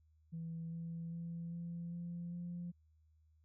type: tone with pitch steps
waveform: sine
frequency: 164.81 / 166.63 / 168.47 / 170.33 / 172.21 / 174.11 Hz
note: E3 / E3 / E3 / F3 / F3 / F3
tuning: 0 / +19 / +38 / -43 / -24 / -5 cents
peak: -40 dBFS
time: 0.32-2.72 s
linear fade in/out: 20 ms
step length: 400 ms
effects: tanh soft clip ceiling -37 dBFS + added 78 Hz sine -67 dBFS peak until 3.44 s